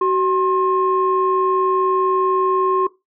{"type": "tone pair together", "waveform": "sine", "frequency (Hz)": [376.7, 1066.2], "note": ["F#4", "C6"], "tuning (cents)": [31, 32], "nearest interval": "octave + tritone", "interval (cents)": 1801, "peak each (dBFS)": -16, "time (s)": [0.01, 2.87], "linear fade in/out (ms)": 5, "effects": ["noise-tail reverb RT60 0.2 s tail -18 dB re dry", "tanh soft clip ceiling -7 dBFS"]}